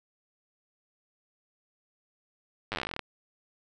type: slowing click train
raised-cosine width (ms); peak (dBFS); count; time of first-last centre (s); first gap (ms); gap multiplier
0.3; -16; 17; 2.72-2.993; 9; 1.08
effects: none